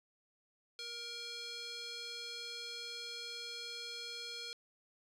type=tone with band-pass filter; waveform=square; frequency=471.2 Hz; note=A#4; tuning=19 cents sharp; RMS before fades=-45 dBFS; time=0.79-4.53 s; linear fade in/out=0 ms; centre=4100 Hz; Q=2.8; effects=resampled to 32000 Hz